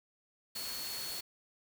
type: tone in noise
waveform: sine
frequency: 4373 Hz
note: C#8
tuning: 24 cents flat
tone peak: -41 dBFS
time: 0.55-1.21 s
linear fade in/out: 10 ms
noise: white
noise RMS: -42 dBFS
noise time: 0.55-1.21 s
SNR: -2 dB
effects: none